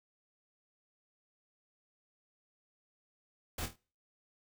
pink noise with echo, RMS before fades -38 dBFS, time 3.58-3.66 s, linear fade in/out 5 ms, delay 25 ms, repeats 4, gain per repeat -7 dB, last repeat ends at 3.76 s, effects noise-tail reverb RT60 0.4 s tail -24 dB re dry

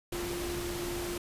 sine tone in noise, 349.1 Hz, F4, 1 cent flat, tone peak -35 dBFS, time 0.12-1.18 s, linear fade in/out 5 ms, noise pink, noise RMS -38 dBFS, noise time 0.12-1.18 s, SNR 0 dB, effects resampled to 32000 Hz

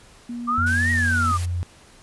sine tone, 239 Hz, A#3, 43 cents sharp, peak -28 dBFS, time 0.29-1.32 s, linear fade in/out 5 ms
sine exponential two-way sweep, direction up then down, 1172 to 1914 to 1172 Hz, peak -19 dBFS, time 0.47-1.38 s, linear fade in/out 20 ms, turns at 0.91 s
sine tone with pitch glide, 88.5 to 87.94 Hz, F2 to F2, +23 to +13 cents, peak -22 dBFS, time 0.58-1.63 s, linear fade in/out 0 ms, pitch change -10 cents, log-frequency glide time 1.25-1.43 s
white noise, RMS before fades -35 dBFS, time 0.66-1.46 s, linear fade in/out 10 ms
effects pink hiss -50 dBFS RMS until 2.02 s + resampled to 24000 Hz

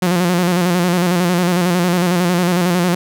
sawtooth tone with vibrato, 177.2 Hz, F3, 25 cents sharp, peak -9 dBFS, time 0.02-2.95 s, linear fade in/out 5 ms, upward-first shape square, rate 11 Hz, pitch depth 51 cents each way, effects none

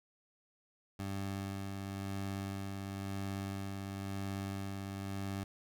20% pulse tone with tremolo, 98 Hz, G2, in tune, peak -32 dBFS, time 0.99-5.44 s, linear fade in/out 5 ms, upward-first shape sine, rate 0.97 Hz, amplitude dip 30%, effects none

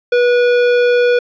triangle tone with hard clipping, 486.9 Hz, B4, 25 cents flat, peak -11 dBFS, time 0.12-1.19 s, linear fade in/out 5 ms, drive 17 dB, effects resampled to 16000 Hz

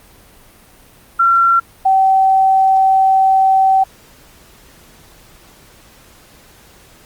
sine tone pair in turn, 1364 / 767.6 Hz, F6 / G5, -41 / -37 cents, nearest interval minor seventh, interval 996 cents, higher first, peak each -8 dBFS, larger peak neither, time 1.19-1.6 / 1.85-3.84 s, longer second, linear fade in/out 10 ms, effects pink hiss -45 dBFS RMS until 7.05 s + Opus 32 kbps

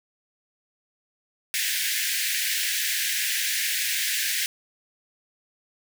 pink high-pass noise, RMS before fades -26 dBFS, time 1.54-4.46 s, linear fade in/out 0 ms, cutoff 1600 Hz, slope 96 dB/octave, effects none

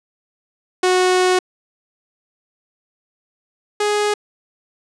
sawtooth tone pair in turn, 367 / 416.4 Hz, F#4 / G#4, -14 / +5 cents, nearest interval major second, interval 219 cents, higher second, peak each -9 / -12 dBFS, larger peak first, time 0.83-1.39 / 3.8-4.14 s, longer first, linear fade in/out 5 ms, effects resampled to 22050 Hz + 8-bit

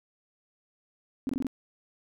sine tone bursts, 263.7 Hz, C4, 14 cents sharp, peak -26 dBFS, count 5, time 1.27-1.468 s, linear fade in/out 0 ms, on 22 ms, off 22 ms, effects none

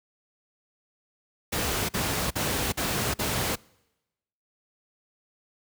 pink noise bursts, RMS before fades -27 dBFS, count 5, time 1.52-3.558 s, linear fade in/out 10 ms, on 370 ms, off 47 ms, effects noise-tail reverb RT60 1.0 s tail -26 dB re dry + high-pass 60 Hz 12 dB/octave

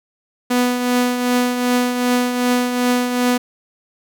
sawtooth tone with tremolo, 246.9 Hz, B3, in tune, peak -9 dBFS, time 0.5-3.38 s, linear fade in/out 10 ms, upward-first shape triangle, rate 2.6 Hz, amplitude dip 55%, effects none

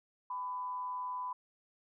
sine tone with amplitude modulation, 1000 Hz, B5, 21 cents sharp, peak -34 dBFS, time 0.3-1.33 s, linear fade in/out 5 ms, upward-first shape sine, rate 180 Hz, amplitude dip 40%, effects none

